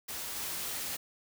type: noise with level steps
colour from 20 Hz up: white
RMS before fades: -39 / -37 dBFS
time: 0.08-0.97 s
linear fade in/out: 10 ms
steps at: 0.36 s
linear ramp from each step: 5 ms
effects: none